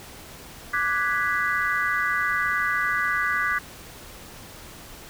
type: chord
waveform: sine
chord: G# half-diminished seventh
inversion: second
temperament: equal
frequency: 1174.7 / 1480 / 1661.2 / 1975.5 Hz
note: D6 / F#6 / G#6 / B6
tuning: 0 / 0 / 0 / 0 cents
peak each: -27 dBFS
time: 0.73-3.59 s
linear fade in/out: 10 ms
effects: pink hiss -43 dBFS RMS until 5.09 s